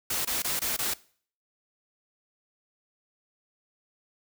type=noise bursts; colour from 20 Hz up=white; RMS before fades=-29 dBFS; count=5; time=0.1-0.938 s; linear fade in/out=5 ms; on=150 ms; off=22 ms; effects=noise-tail reverb RT60 0.5 s tail -21 dB re dry